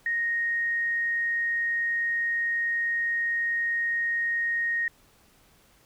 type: tone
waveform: sine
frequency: 1864.7 Hz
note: A#6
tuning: in tune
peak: -24 dBFS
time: 0.06-4.88 s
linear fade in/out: 2 ms
effects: pink hiss -60 dBFS RMS until 5.85 s